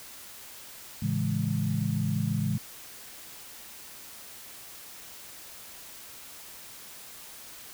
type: chord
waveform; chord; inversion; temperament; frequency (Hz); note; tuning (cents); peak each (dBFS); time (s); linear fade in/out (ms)
sine; A major seventh; none; equal; 110 / 138.59 / 164.81 / 207.7; A2 / C#3 / E3 / G#3; 0 / 0 / 0 / 0; -31; 1.02-2.58; 5
effects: white hiss -46 dBFS RMS until 7.73 s